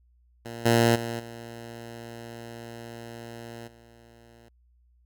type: tone with level steps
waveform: 10% pulse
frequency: 116.6 Hz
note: A#2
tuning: 1 cent sharp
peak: -28 / -10 / -22 / -31 / -44 dBFS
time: 0.45-4.49 s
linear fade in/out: 5 ms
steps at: 0.65 / 0.95 / 1.19 / 3.67 s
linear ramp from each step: 10 ms
effects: added 60 Hz sine -59 dBFS peak until 5.05 s